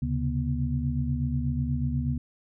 sine tone cluster, 73.7 / 130.4 / 138.6 / 241.1 Hz, D2 / C3 / C#3 / B3, +7 / -5 / 0 / -41 cents, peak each -30 / -32 / -29 / -31 dBFS, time 0.02-2.18 s, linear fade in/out 5 ms, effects none

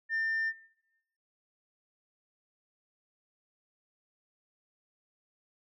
sine tone, 1800 Hz, A6, 39 cents sharp, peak -27 dBFS, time 0.09-0.53 s, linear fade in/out 50 ms, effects noise-tail reverb RT60 0.9 s tail -19 dB re dry + tanh soft clip ceiling -26 dBFS

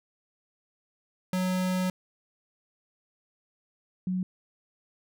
square / sine tone pair in turn, 184.3 / 184.3 Hz, F#3 / F#3, -7 / -7 cents, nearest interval unison, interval 0 cents, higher neither, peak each -26 / -26 dBFS, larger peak neither, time 1.33-1.9 / 4.07-4.23 s, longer first, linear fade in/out 2 ms, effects none

